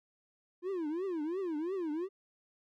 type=tone with vibrato; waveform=triangle; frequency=341.1 Hz; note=F4; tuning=41 cents flat; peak=-31 dBFS; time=0.62-2.09 s; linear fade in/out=50 ms; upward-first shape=triangle; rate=2.9 Hz; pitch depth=280 cents each way; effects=none